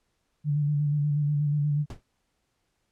sine tone with vibrato, 146.83 Hz, D3, in tune, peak -22 dBFS, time 0.44-1.86 s, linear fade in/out 50 ms, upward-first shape square, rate 8.3 Hz, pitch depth 27 cents each way
brown noise with exponential decay, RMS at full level -30 dBFS, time 1.9-2.03 s, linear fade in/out 2 ms, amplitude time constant 27 ms
effects pink hiss -75 dBFS RMS until 2.91 s + low-pass 10000 Hz 12 dB/octave

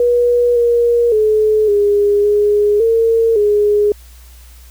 sine tone with pitch steps, 483.1 / 474.1 / 430.1 / 409.1 / 414.7 / 455.5 / 415.2 Hz, B4 / A#4 / A4 / G#4 / G#4 / A#4 / G#4, -38 / +29 / -39 / -26 / -3 / -40 / 0 cents, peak -9 dBFS, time 0-3.92 s, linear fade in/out 2 ms, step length 560 ms, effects added 60 Hz sine -37 dBFS peak until 4.7 s + white hiss -46 dBFS RMS until 4.7 s

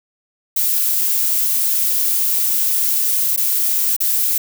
violet noise with dropouts, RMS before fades -17 dBFS, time 0.56-4.38 s, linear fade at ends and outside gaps 5 ms, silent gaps 3.363-3.374 / 3.965-4.003 s, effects none

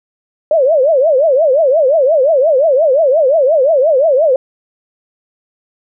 sine tone with vibrato, 579 Hz, D5, 25 cents flat, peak -7 dBFS, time 0.51-4.36 s, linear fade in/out 2 ms, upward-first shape triangle, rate 5.7 Hz, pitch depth 280 cents each way, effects none

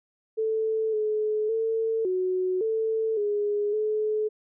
sine tone with pitch steps, 440.7 / 428.1 / 448.2 / 369.4 / 443.5 / 413.4 / 428.8 Hz, A4 / A4 / A4 / F#4 / A4 / G#4 / A4, +3 / -47 / +32 / -3 / +14 / -8 / -45 cents, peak -23 dBFS, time 0.37-4.29 s, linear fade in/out 20 ms, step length 560 ms, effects none

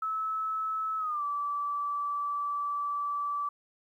sine tone with pitch glide, 1300 to 1158.2 Hz, E6 to D6, -24 to -24 cents, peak -29 dBFS, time 0.02-3.49 s, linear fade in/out 5 ms, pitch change -200 cents, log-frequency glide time 0.98-1.23 s, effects 11-bit

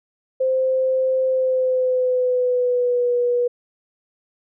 sine tone with pitch glide, 521 to 486.1 Hz, C5 to B4, -7 to -28 cents, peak -16 dBFS, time 0.4-3.48 s, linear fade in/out 10 ms, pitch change -121 cents, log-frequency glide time 1.27-3.14 s, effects none

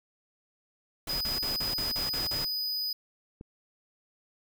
pink noise bursts, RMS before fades -37 dBFS, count 8, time 1.07-2.449 s, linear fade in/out 5 ms, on 140 ms, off 37 ms
square tone, 4978 Hz, D#8, in tune, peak -30 dBFS, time 1.09-2.93 s, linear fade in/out 5 ms
click, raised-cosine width 3 ms, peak -30 dBFS, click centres 3.411 s
effects none

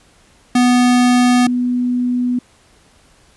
square / sine tone pair in turn, 246.9 / 246.9 Hz, B3 / B3, 0 / 0 cents, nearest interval unison, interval 0 cents, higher neither, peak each -10 / -14 dBFS, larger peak first, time 0.55-1.47 / 1.47-2.39 s, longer neither, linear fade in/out 5 ms, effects pink hiss -51 dBFS RMS until 3.36 s + resampled to 24000 Hz

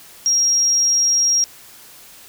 sine tone, 5620 Hz, F8, 10 cents sharp, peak -13 dBFS, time 0.26-1.44 s, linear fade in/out 0 ms, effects white hiss -43 dBFS RMS until 2.28 s

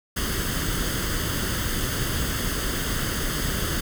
pink noise with comb filter, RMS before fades -26 dBFS, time 0.16-3.81 s, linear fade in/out 10 ms, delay 0.62 ms, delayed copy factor +0.65, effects none

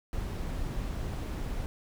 brown noise, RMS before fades -34 dBFS, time 0.13-1.66 s, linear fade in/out 0 ms, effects none

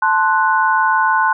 sine chord, F# diminished, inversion first, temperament equal, 880 / 1046.5 / 1480 Hz, A5 / C6 / F#6, 0 / 0 / 0 cents, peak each -16 dBFS, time 0.02-1.33 s, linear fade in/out 5 ms, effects none

